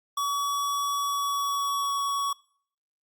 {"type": "tone with pitch glide", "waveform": "square", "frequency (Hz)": [1135, 1122.6], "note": ["C#6", "C#6"], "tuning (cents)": [41, 22], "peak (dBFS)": -26, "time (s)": [0.17, 2.33], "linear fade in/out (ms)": 5, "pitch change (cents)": -19, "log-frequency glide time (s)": [0.98, 1.96], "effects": ["noise-tail reverb RT60 0.6 s tail -23 dB re dry", "Opus 48 kbps"]}